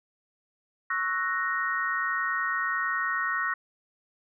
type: chord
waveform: sine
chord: F# dominant seventh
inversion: second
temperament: equal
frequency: 1108.7 / 1318.5 / 1480 / 1864.7 Hz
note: C#6 / E6 / F#6 / A#6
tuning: 0 / 0 / 0 / 0 cents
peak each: -32 / -33 / -32 / -29 dBFS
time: 0.9-3.54 s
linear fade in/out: 5 ms
effects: none